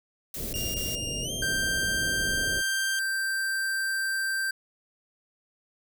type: noise bursts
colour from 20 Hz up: blue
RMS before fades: -36 dBFS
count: 3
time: 0.34-0.954 s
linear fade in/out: 2 ms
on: 190 ms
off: 22 ms
type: low-pass noise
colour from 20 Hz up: pink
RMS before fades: -36 dBFS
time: 0.35-2.63 s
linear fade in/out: 50 ms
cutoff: 670 Hz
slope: 96 dB/octave
type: tone with pitch glide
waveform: 20% pulse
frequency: 2813 to 3176 Hz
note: F7 to G7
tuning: +12 to +22 cents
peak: -26 dBFS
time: 0.54-2.99 s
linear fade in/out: 0 ms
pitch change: +210 cents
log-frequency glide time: 1.22-1.31 s
type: tone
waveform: square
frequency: 1568 Hz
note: G6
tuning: in tune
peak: -27 dBFS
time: 1.42-4.51 s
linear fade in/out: 5 ms
effects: none